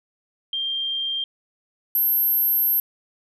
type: tone pair in turn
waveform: sine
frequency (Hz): 3184 / 12736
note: G7 / G9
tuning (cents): +26 / +26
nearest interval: 2 octaves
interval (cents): 2400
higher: second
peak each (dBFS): -23 / -17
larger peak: second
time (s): 0.53-1.24 / 1.95-2.8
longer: second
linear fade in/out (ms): 2
effects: none